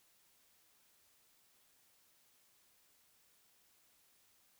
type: silence
effects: white hiss -71 dBFS RMS until 4.59 s